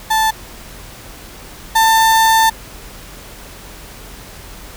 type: tone pair in turn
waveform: 35% pulse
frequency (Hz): 880 / 892.8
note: A5 / A5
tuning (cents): 0 / +25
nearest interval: unison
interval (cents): 25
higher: second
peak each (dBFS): -10 / -7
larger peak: second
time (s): 0.1-0.31 / 1.75-2.5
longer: second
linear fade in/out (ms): 10
effects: added 44 Hz sine -39 dBFS peak until 4.76 s + pink hiss -36 dBFS RMS until 4.76 s